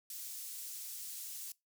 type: high-pass noise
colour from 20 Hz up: pink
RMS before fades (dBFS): -45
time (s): 0.1-1.52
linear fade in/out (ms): 2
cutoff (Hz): 7300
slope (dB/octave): 12
effects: noise-tail reverb RT60 0.2 s tail -22 dB re dry